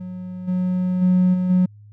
triangle tone with level steps, 182.5 Hz, F#3, 24 cents flat, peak -27 / -16 / -10 / -16 / -10 dBFS, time 0-1.66 s, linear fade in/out 10 ms, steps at 0.47 / 1.01 / 1.33 / 1.49 s, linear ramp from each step 20 ms, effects tanh soft clip ceiling -8 dBFS + added 104 Hz sine -42 dBFS peak until 1.92 s

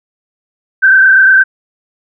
sine tone with frequency modulation, 1553 Hz, G6, 17 cents flat, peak -3 dBFS, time 0.82-1.44 s, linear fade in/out 20 ms, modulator 28.4 Hz, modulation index 1.5, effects none

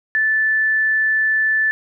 sine tone, 1753 Hz, A6, 7 cents flat, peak -14 dBFS, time 0.15-1.71 s, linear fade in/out 0 ms, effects none

